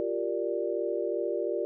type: chord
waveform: sine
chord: G minor seventh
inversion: third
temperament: equal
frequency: 349.2 / 392 / 466.2 / 587.3 Hz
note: F4 / G4 / Bb4 / D5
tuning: 0 / 0 / 0 / 0 cents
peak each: -33 dBFS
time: 0-1.65 s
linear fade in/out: 0 ms
effects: none